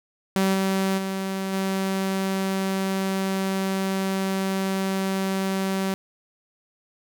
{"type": "tone with level steps", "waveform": "sawtooth", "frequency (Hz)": 192.1, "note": "G3", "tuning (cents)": -35, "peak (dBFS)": [-15, -17, -22, -19], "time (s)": [0.36, 5.94], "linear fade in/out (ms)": 0, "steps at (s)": [0.53, 0.97, 1.52], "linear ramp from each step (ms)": 20, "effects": []}